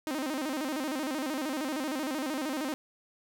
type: tone with vibrato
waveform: sawtooth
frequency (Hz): 284.9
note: C#4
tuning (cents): +48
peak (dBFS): -27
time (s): 0.07-2.74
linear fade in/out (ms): 0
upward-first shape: square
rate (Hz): 13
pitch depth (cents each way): 150
effects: none